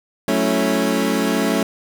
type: chord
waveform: 25% pulse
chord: F# minor seventh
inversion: none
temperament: equal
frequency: 185 / 220 / 277.2 / 329.6 Hz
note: F#3 / A3 / C#4 / E4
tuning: 0 / 0 / 0 / 0 cents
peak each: -20 / -17 / -17 / -22 dBFS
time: 0.28-1.63 s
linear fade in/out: 2 ms
effects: none